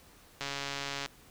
click train, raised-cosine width 0.2 ms, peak -18 dBFS, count 92, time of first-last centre 0.41-1.06 s, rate 140 Hz, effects pink hiss -58 dBFS RMS until 1.3 s

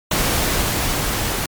pink noise with level ramp, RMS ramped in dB -18 to -22 dBFS, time 0.11-1.46 s, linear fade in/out 5 ms, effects MP3 96 kbps

